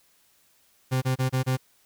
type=tone bursts; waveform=40% pulse; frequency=129.7 Hz; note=C3; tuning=15 cents flat; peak=-21 dBFS; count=5; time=0.91-1.572 s; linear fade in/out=20 ms; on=110 ms; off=28 ms; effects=white hiss -63 dBFS RMS until 1.85 s